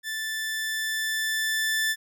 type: tone with level ramp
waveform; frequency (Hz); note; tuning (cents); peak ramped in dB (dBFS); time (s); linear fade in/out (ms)
sawtooth; 1760; A6; 0; -26 to -19; 0.03-1.96; 50
effects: none